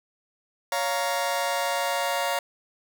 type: chord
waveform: sawtooth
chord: Bb minor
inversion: first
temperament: just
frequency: 559.4 / 699.2 / 932.3 Hz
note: Db5 / F5 / Bb5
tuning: +16 / +2 / 0 cents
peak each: -25 dBFS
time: 0.72-2.39 s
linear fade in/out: 2 ms
effects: none